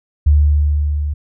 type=tone with level ramp; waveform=sine; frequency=73.8 Hz; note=D2; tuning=9 cents sharp; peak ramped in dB=-6 to -17 dBFS; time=0.26-1.14 s; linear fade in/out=10 ms; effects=none